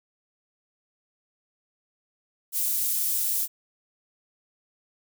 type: high-pass noise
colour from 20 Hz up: pink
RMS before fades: -26 dBFS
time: 2.52-3.48 s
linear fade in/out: 50 ms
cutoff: 12000 Hz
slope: 12 dB/octave
effects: none